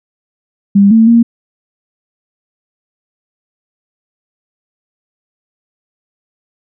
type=tone with pitch steps; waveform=sine; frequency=199.8 / 224.2 / 232.9 Hz; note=G3 / A3 / A#3; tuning=+33 / +33 / -1 cents; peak=-3 dBFS; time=0.75-1.23 s; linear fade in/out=10 ms; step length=160 ms; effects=none